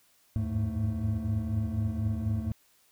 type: tone cluster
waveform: triangle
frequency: 77.8 / 87.7 / 102.4 / 106.5 / 221.2 Hz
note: D#2 / F2 / G#2 / G#2 / A3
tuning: 0 / +8 / -24 / +44 / +9 cents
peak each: -34 / -39 / -30 / -30 / -32 dBFS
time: 0.36-2.52 s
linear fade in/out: 0 ms
effects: white hiss -65 dBFS RMS until 2.91 s